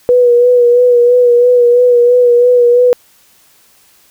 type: tone with vibrato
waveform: sine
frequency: 487.2 Hz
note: B4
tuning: 24 cents flat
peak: -4 dBFS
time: 0.09-2.93 s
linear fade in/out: 0 ms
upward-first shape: sine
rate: 3 Hz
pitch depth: 32 cents each way
effects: white hiss -48 dBFS RMS until 4.1 s